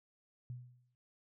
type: tone with exponential decay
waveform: sine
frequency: 123.47 Hz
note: B2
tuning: in tune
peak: -39 dBFS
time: 0.5-0.95 s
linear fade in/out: 0 ms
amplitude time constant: 97 ms
effects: none